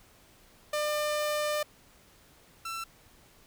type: tone pair in turn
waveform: sawtooth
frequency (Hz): 599 / 1340.9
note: D5 / E6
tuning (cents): +34 / +29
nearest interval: octave + major second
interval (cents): 1395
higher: second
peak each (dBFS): -24 / -31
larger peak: first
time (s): 0.73-1.63 / 2.65-2.84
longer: first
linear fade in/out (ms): 5
effects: pink hiss -59 dBFS RMS until 3.46 s